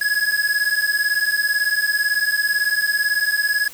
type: beating tone pair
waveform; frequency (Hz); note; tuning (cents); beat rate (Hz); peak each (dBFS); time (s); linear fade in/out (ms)
square; 1671 / 1689; G#6 / G#6; +10 / +29; 18; -21; 0.01-3.68; 5
effects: white hiss -40 dBFS RMS until 3.73 s